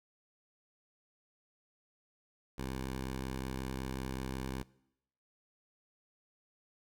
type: tone with vibrato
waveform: 10% pulse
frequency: 65.41 Hz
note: C2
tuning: in tune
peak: -29 dBFS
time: 2.58-4.63 s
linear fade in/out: 5 ms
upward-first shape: sine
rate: 8.1 Hz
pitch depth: 11 cents each way
effects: noise-tail reverb RT60 0.8 s tail -22 dB re dry